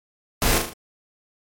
pink noise with echo, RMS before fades -20 dBFS, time 0.42-0.58 s, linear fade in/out 0 ms, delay 38 ms, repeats 4, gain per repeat -5 dB, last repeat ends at 0.732 s, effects MP3 64 kbps

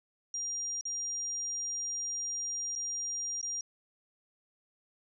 sine tone with dropouts, 5700 Hz, F8, 34 cents sharp, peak -33 dBFS, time 0.34-3.61 s, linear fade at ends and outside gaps 2 ms, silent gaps 0.811-0.853 / 2.754-2.759 / 3.414-3.428 s, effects none

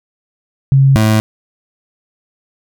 sine / 25% pulse tone pair in turn, 135.9 / 108.89 Hz, C#3 / A2, -34 / -18 cents, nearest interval major third, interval 384 cents, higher first, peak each -5 dBFS, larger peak neither, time 0.72-0.96 / 0.96-1.2 s, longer neither, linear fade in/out 0 ms, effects none

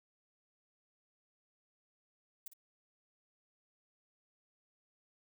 violet noise with echo, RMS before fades -44 dBFS, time 2.46-2.48 s, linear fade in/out 5 ms, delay 55 ms, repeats 1, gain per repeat -12 dB, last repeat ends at 2.535 s, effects none

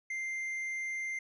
sine tone with tanh clipping, 2093 Hz, C7, in tune, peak -35 dBFS, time 0.1-1.19 s, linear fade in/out 5 ms, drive 5 dB, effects none

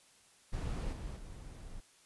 brown noise with level steps, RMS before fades -36 / -42 / -48 dBFS, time 0.52-1.81 s, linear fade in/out 20 ms, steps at 0.92 / 1.16 s, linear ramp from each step 10 ms, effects white hiss -64 dBFS RMS until 2.05 s + resampled to 24000 Hz

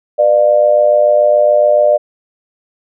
sine tone with amplitude modulation, 598 Hz, D5, 31 cents sharp, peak -3 dBFS, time 0.18-1.98 s, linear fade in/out 20 ms, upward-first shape sine, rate 107 Hz, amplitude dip 75%, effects none

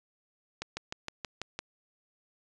slowing click train, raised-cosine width 0.2 ms, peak -18 dBFS, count 7, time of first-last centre 0.62-1.59 s, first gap 150 ms, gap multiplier 1.03, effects resampled to 22050 Hz

